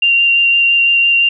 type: tone with vibrato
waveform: sine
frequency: 2773 Hz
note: F7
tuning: 13 cents flat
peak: -8 dBFS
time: 0.02-1.29 s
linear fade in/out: 5 ms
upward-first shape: sine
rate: 5.9 Hz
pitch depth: 10 cents each way
effects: none